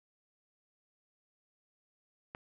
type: click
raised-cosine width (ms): 0.5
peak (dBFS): -27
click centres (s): 2.349
effects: none